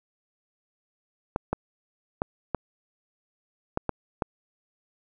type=clicks; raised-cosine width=1 ms; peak=-11 dBFS; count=7; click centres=1.361 / 1.53 / 2.219 / 2.547 / 3.774 / 3.893 / 4.222 s; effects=none